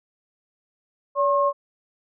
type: tone pair together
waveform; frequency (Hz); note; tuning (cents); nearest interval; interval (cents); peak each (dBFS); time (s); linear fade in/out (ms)
sine; 570 / 1076; C#5 / C6; +48 / +48; major seventh; 1100; -20; 1.15-1.53; 50
effects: none